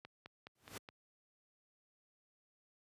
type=click train; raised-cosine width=0.3 ms; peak=-34 dBFS; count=5; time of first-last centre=0.05-0.889 s; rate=4.77 Hz
type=noise with exponential growth; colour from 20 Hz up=pink; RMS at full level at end=-43 dBFS; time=0.55-0.78 s; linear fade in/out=5 ms; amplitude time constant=48 ms
effects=high-pass 80 Hz 12 dB/octave + resampled to 32000 Hz

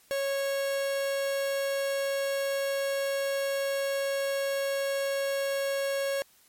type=tone; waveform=45% pulse; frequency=551 Hz; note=C#5; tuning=11 cents flat; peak=-27 dBFS; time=0.11-6.22 s; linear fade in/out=0 ms; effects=white hiss -61 dBFS RMS until 6.48 s + MP3 64 kbps

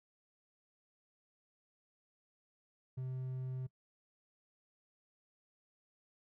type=tone; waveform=triangle; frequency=129.2 Hz; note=C3; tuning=21 cents flat; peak=-36 dBFS; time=2.97-3.67 s; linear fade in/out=10 ms; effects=noise-tail reverb RT60 0.1 s tail -21 dB re dry

